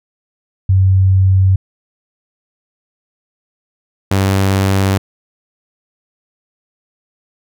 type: tone pair in turn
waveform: sine / sawtooth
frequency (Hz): 94.9 / 96.95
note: F#2 / G2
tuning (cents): +44 / -19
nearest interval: unison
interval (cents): 37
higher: second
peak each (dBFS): -7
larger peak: neither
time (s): 0.69-1.56 / 4.11-4.98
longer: neither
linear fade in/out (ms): 5
effects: none